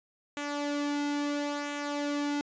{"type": "tone with flanger", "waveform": "sawtooth", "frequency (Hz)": 289.8, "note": "D4", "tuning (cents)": -23, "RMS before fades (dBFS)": -32, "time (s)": [0.37, 2.41], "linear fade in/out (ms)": 0, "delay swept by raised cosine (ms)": [0.2, 1.7], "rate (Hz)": 0.74, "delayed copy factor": -0.5, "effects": ["resampled to 16000 Hz"]}